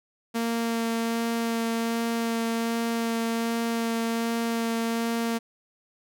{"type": "tone with vibrato", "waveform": "sawtooth", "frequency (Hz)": 230, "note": "A#3", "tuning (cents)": -23, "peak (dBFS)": -21, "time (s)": [0.34, 5.39], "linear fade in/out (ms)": 20, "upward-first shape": "sine", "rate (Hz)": 1.3, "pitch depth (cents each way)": 10, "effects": []}